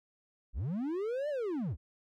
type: linear two-way sweep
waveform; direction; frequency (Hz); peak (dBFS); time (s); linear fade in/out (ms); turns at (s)
triangle; up then down; 34.72 to 610 to 49.68; -30; 0.53-1.77; 50; 1.29
effects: none